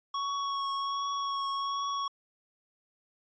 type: tone with vibrato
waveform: square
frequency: 1111 Hz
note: C#6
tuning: 4 cents sharp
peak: -31 dBFS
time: 0.14-2.08 s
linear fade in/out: 5 ms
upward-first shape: triangle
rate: 1.3 Hz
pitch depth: 17 cents each way
effects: resampled to 16000 Hz